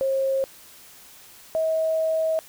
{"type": "tone pair in turn", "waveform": "sine", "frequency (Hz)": [537, 640.2], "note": ["C5", "D#5"], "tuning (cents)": [45, 49], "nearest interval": "minor third", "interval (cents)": 304, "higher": "second", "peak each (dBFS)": -20, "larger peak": "neither", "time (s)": [[0.01, 0.44], [1.55, 2.39]], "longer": "second", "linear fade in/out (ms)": 0, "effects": ["white hiss -48 dBFS RMS until 2.48 s"]}